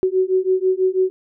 sine beating tone pair, 371.2 / 377.3 Hz, F#4 / F#4, +6 / +34 cents, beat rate 6.1 Hz, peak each -18 dBFS, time 0.03-1.1 s, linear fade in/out 0 ms, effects none

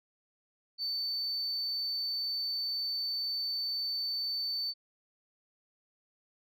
sine tone, 4531 Hz, C#8, 37 cents sharp, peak -29 dBFS, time 0.78-4.74 s, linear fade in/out 50 ms, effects tanh soft clip ceiling -30 dBFS

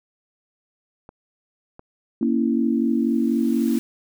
clicks, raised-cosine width 1 ms, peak -27 dBFS, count 3, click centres 1.091 / 1.794 / 2.229 s
sine chord, A# diminished, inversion none, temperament equal, 233.1 / 277.2 / 329.6 Hz, A#3 / C#4 / E4, 0 / 0 / 0 cents, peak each -20 / -23 / -24 dBFS, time 2.21-3.79 s, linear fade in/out 5 ms
white noise with exponential growth, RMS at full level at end -38 dBFS, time 2.27-3.79 s, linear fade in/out 0 ms, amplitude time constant 330 ms
effects none

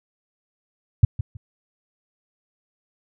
sine tone with echo, 103.83 Hz, G#2, in tune, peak -6 dBFS, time 1.03-1.05 s, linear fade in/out 5 ms, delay 160 ms, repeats 2, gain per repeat -13 dB, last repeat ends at 1.37 s, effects none

